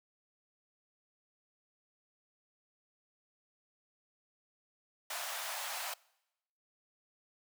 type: high-pass noise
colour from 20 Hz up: pink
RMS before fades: -40 dBFS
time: 5.1-5.94 s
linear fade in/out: 5 ms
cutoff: 620 Hz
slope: 48 dB/octave
effects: noise-tail reverb RT60 0.9 s tail -24 dB re dry